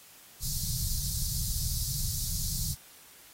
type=band-stop noise; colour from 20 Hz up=pink; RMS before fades=-32 dBFS; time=0.4-2.76 s; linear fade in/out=50 ms; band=160 to 4200 Hz; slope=48 dB/octave; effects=white hiss -54 dBFS RMS until 3.33 s + AAC 48 kbps